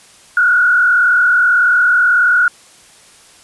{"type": "tone with frequency modulation", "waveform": "sine", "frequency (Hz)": 1446, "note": "F#6", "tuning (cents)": -40, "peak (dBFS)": -8, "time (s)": [0.37, 2.48], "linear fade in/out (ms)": 2, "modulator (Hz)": 38.3, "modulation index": 1.3, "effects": ["white hiss -44 dBFS RMS until 3.43 s", "resampled to 24000 Hz"]}